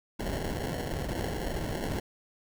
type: noise with sample-and-hold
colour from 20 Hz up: pink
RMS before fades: -33 dBFS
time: 0.19-2 s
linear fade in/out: 10 ms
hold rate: 1225 Hz
effects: none